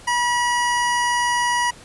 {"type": "tone", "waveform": "25% pulse", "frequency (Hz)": 967, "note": "B5", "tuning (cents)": -37, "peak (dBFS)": -14, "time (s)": [0.07, 1.71], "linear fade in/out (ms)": 10, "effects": ["pink hiss -44 dBFS RMS until 1.84 s", "resampled to 24000 Hz"]}